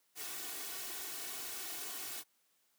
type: noise with comb filter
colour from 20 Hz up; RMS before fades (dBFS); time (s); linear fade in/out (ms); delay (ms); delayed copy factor
white; -43; 0.15-2.24; 50; 2.7; +0.8
effects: white hiss -75 dBFS RMS until 2.78 s + high-pass 150 Hz 12 dB/octave